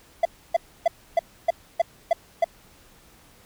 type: tone bursts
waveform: triangle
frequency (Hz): 674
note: E5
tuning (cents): +38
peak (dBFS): -13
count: 8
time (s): 0.23-2.444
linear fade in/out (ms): 5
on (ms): 23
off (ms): 290
effects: pink hiss -54 dBFS RMS until 3.45 s